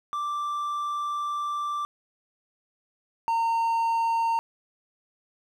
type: tone pair in turn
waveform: triangle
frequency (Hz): 1174.7 / 916.3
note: D6 / A#5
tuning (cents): 0 / -30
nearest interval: major third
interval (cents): 430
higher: first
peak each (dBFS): -25 / -20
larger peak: second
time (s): 0.13-1.85 / 3.28-4.39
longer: first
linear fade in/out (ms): 0
effects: none